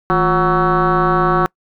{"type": "tone with frequency modulation", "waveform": "sine", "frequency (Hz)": 740, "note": "F#5", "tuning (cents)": 0, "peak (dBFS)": -10, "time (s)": [0.1, 1.46], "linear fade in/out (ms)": 0, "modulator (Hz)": 192, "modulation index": 3.4, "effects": ["noise-tail reverb RT60 0.1 s tail -26 dB re dry", "tanh soft clip ceiling -7 dBFS"]}